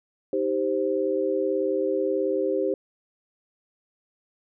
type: chord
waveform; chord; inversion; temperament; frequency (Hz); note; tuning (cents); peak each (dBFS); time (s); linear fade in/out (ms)
sine; C minor; first; just; 314 / 392.4 / 523.3; Eb4 / G4 / C5; +16 / +2 / 0; -29 / -25 / -26; 0.33-2.74; 2
effects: none